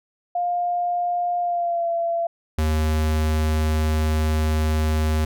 sine tone with pitch glide, 705 to 677.8 Hz, F5 to E5, +16 to +48 cents, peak -20 dBFS, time 0.35-2.27 s, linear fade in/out 5 ms, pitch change -68 cents, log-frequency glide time 1.4-1.89 s
square tone, 77.78 Hz, D#2, in tune, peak -19 dBFS, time 2.58-5.25 s, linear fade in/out 5 ms
effects none

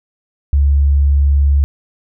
sine tone, 70.6 Hz, C#2, 32 cents sharp, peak -8 dBFS, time 0.53-1.64 s, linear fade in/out 0 ms, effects none

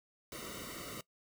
pink noise with comb filter, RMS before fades -45 dBFS, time 0.32-1.01 s, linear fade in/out 2 ms, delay 1.2 ms, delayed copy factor -1, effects noise-tail reverb RT60 0.1 s tail -20 dB re dry

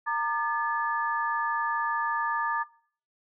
sine tone cluster, 922 / 1197 / 1724 Hz, A#5 / D6 / A6, -19 / +33 / -36 cents, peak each -30 dBFS, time 0.06-2.64 s, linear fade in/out 20 ms, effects noise-tail reverb RT60 0.5 s tail -20 dB re dry

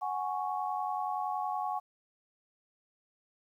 sine chord, F# suspended second, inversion none, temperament equal, 740 / 830.6 / 1108.7 Hz, F#5 / G#5 / C#6, 0 / 0 / 0 cents, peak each -35 / -35 / -37 dBFS, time 0.01-1.8 s, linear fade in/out 20 ms, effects 11-bit

